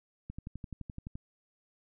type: click train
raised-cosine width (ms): 5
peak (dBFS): -28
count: 11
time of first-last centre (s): 0.3-1.155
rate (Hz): 11.7
effects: none